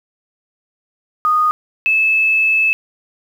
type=tone pair in turn; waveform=sine; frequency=1235 / 2610 Hz; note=D#6 / E7; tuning=-13 / -18 cents; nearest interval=octave + minor second; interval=1295 cents; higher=second; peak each=-11 dBFS; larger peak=neither; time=1.25-1.51 / 1.86-2.73 s; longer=second; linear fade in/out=0 ms; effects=7-bit